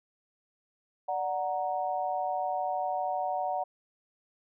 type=chord; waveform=sine; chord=D augmented; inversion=none; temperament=equal; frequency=587.3 / 740 / 932.3 Hz; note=D5 / F#5 / A#5; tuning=0 / 0 / 0 cents; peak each=-35 / -30 / -36 dBFS; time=1.08-3.64 s; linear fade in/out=10 ms; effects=none